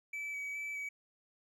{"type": "tone with vibrato", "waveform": "triangle", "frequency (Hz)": 2291, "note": "D7", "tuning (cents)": -44, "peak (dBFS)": -36, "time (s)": [0.13, 0.89], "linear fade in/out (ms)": 5, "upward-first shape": "square", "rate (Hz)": 2.4, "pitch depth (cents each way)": 13, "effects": []}